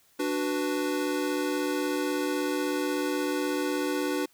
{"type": "chord", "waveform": "square", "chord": "B minor", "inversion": "first", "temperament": "equal", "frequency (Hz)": [293.7, 370, 493.9], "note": ["D4", "F#4", "B4"], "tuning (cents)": [0, 0, 0], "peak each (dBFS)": [-30, -32, -34], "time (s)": [0.19, 4.26], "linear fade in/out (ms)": 10, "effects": ["white hiss -63 dBFS RMS until 4.33 s"]}